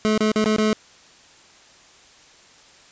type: tone with dropouts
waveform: 25% pulse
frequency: 215.4 Hz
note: A3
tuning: 37 cents flat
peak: -13 dBFS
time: 0.05-0.73 s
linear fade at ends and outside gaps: 0 ms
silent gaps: 0.177-0.206 / 0.317-0.359 / 0.442-0.459 / 0.563-0.584 s
effects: white hiss -50 dBFS RMS until 2.91 s + resampled to 16000 Hz